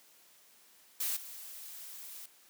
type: noise with level steps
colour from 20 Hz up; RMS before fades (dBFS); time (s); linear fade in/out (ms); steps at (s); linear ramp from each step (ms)
blue; -34 / -47; 1-2.26; 5; 1.16; 10
effects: white hiss -62 dBFS RMS until 2.49 s + high-pass 200 Hz 12 dB/octave